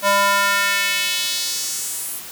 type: tone with high-pass filter sweep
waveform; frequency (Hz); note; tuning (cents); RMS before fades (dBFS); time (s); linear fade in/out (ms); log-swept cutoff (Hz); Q
square; 200; G3; +35; -20; 0.02-2.22; 50; 730 to 12000; 1.7
effects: white hiss -35 dBFS RMS until 2.31 s + high-pass 80 Hz 12 dB/octave